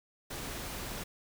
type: noise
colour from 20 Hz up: pink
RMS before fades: -40 dBFS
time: 0.3-1.04 s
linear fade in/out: 10 ms
effects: none